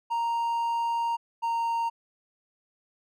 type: tone pair in turn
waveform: triangle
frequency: 931 / 925.1 Hz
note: A#5 / A#5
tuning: -2 / -13 cents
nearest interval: unison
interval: 11 cents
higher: first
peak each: -23 dBFS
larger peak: neither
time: 0.1-1.17 / 1.42-1.9 s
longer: first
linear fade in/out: 20 ms
effects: none